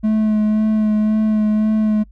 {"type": "tone with vibrato", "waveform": "triangle", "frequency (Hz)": 215, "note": "A3", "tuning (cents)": -40, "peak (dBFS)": -11, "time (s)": [0.03, 2.04], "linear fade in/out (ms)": 20, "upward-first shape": "sine", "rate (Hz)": 1.9, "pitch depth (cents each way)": 17, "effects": ["noise-tail reverb RT60 0.1 s tail -26 dB re dry", "added 50 Hz sine -41 dBFS peak until 2.11 s"]}